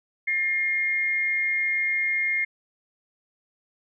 sine tone pair together, 1783 / 2129 Hz, A6 / C7, +22 / +30 cents, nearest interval minor third, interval 308 cents, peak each -32 / -22 dBFS, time 0.27-2.45 s, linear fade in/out 10 ms, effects none

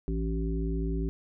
harmonic tone with a mistuned harmonic, 55.3 Hz, A1, 9 cents sharp, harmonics 1 / 3 / 5 / 7, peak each -29 / -34 / -36 / -37 dBFS, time 0.08-1.09 s, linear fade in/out 0 ms, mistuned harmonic 7, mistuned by -24 cents, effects none

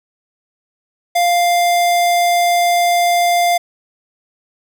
square tone, 698.5 Hz, F5, in tune, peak -12 dBFS, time 1.15-3.58 s, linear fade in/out 10 ms, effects none

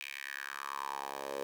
10% pulse tone with high-pass filter sweep, 69.3 Hz, C#2, in tune, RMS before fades -41 dBFS, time 0.01-1.43 s, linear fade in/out 0 ms, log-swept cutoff 2500 to 510 Hz, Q 4.4, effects 10-bit

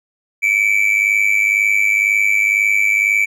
triangle tone with amplitude modulation, 2307 Hz, D7, 31 cents flat, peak -7 dBFS, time 0.42-3.26 s, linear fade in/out 20 ms, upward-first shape sine, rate 102 Hz, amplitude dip 75%, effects none

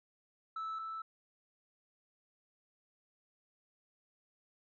sine tone pair in turn, 1312 / 1317 Hz, E6 / E6, -9 / -2 cents, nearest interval unison, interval 7 cents, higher second, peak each -35 / -38 dBFS, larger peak first, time 0.56-0.79 / 0.79-1.02 s, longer neither, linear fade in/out 5 ms, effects tanh soft clip ceiling -36 dBFS

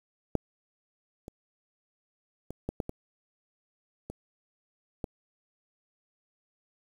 clicks, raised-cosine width 2 ms, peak -11 / -28 / -25 / -18 / -16 / -21 / -25 / -19 dBFS, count 8, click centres 0.353 / 1.281 / 2.506 / 2.69 / 2.802 / 2.894 / 4.1 / 5.042 s, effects 8-bit

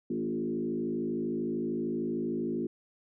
sine tone with frequency modulation, 293.7 Hz, D4, in tune, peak -29 dBFS, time 0.1-2.67 s, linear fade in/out 5 ms, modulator 53.1 Hz, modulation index 1.8, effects none

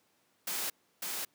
white noise with echo, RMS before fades -35 dBFS, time 0.47-0.7 s, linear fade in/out 5 ms, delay 550 ms, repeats 1, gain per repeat -2 dB, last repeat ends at 1.25 s, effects pink hiss -71 dBFS RMS until 1.34 s + high-pass 200 Hz 12 dB/octave

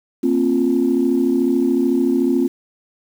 sine chord, Bb suspended second, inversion none, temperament equal with one note detuned, 233.1 / 266.8 / 349.2 Hz, Bb3 / C4 / F4, 0 / +34 / 0 cents, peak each -20 / -16 / -18 dBFS, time 0.23-2.48 s, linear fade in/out 10 ms, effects tanh soft clip ceiling -6 dBFS + 7-bit

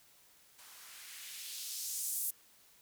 violet noise with band-pass filter sweep, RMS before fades -42 dBFS, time 0.58-2.31 s, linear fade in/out 10 ms, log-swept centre 780 to 11000 Hz, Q 1.2, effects white hiss -64 dBFS RMS until 2.81 s

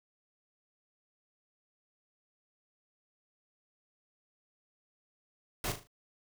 pink noise with echo, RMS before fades -34 dBFS, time 5.64-5.72 s, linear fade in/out 2 ms, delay 38 ms, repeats 4, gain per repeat -8 dB, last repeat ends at 5.872 s, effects none

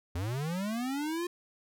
square linear sweep, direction up, 80.7 to 356.7 Hz, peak -32 dBFS, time 0.15-1.27 s, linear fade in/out 5 ms, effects none

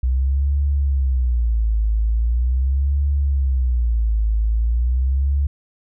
sine tone with vibrato, 61.74 Hz, B1, in tune, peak -15 dBFS, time 0.03-5.47 s, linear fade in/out 5 ms, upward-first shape sine, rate 0.41 Hz, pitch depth 240 cents each way, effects none

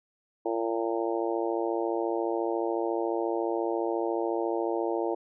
harmonic tone, 114.2 Hz, A#2, 35 cents flat, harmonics 3 / 4 / 5 / 6 / 7 / 8, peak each -30 / -32 / -34 / -36 / -37 / -38 dBFS, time 0.45-5.15 s, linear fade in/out 10 ms, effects none

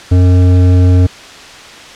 sine tone with hard clipping, 90.6 Hz, F#2, 36 cents flat, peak -6 dBFS, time 0.11-1.07 s, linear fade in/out 10 ms, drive 11 dB, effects white hiss -32 dBFS RMS until 1.95 s + low-pass 5000 Hz 12 dB/octave

